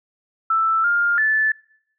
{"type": "tone with pitch steps", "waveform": "sine", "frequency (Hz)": [1324, 1407, 1746], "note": ["E6", "F6", "A6"], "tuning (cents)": [7, 12, -14], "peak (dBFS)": -15, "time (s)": [0.5, 1.52], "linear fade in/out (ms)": 5, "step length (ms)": 340, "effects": ["noise-tail reverb RT60 0.7 s tail -23 dB re dry"]}